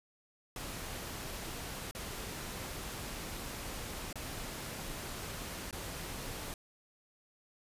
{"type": "noise with dropouts", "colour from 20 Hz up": "pink", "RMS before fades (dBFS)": -42, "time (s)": [0.56, 6.54], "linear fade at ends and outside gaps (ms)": 2, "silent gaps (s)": [[1.911, 1.949], [4.128, 4.156], [5.71, 5.727]], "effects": ["resampled to 32000 Hz"]}